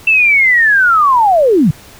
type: linear sweep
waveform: sine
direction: down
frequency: 2685 to 130.9 Hz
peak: -6 dBFS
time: 0.07-1.71 s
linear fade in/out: 5 ms
effects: pink hiss -38 dBFS RMS until 1.99 s